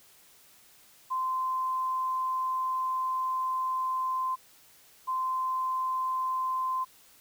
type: tone pair in turn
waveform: sine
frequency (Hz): 1036 / 1036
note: C6 / C6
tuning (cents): -17 / -17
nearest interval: unison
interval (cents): 0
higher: neither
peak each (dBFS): -27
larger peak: neither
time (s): 1.1-4.36 / 5.07-6.85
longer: first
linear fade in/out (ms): 20
effects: white hiss -58 dBFS RMS until 7.2 s